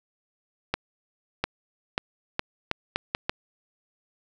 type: accelerating click train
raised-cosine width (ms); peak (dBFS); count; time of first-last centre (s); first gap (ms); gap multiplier
0.3; -8; 8; 0.74-3.295; 700; 0.77
effects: none